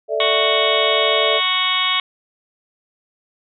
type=chord; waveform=sine; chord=A suspended fourth; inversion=none; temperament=equal; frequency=440 / 587.3 / 659.3 Hz; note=A4 / D5 / E5; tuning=0 / 0 / 0 cents; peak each=-22 dBFS; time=0.08-1.41 s; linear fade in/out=50 ms
type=harmonic tone; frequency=370 Hz; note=F#4; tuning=in tune; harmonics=2 / 3 / 4 / 5 / 6 / 7 / 8 / 9 / 10; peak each=-34 / -22 / -34 / -31 / -22 / -34 / -24 / -22 / -23 dBFS; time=0.2-2 s; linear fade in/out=2 ms
effects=none